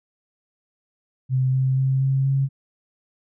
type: tone with pitch steps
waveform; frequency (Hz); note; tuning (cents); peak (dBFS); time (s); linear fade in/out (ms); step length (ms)
sine; 130 / 131.51 / 133.04 / 134.58 / 136.15; C3 / C3 / C3 / C3 / C#3; -11 / +9 / +29 / +49 / -31; -17; 1.29-2.49; 50; 240
effects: none